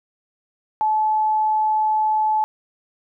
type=tone; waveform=sine; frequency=863 Hz; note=A5; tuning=34 cents flat; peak=-16 dBFS; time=0.81-2.44 s; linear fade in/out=0 ms; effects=none